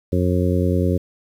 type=harmonic tone; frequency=90 Hz; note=F#2; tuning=47 cents flat; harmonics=1 / 2 / 3 / 4 / 5 / 6; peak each=-19 / -22 / -24 / -25 / -26 / -27 dBFS; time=0.12-0.98 s; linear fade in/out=10 ms; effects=8-bit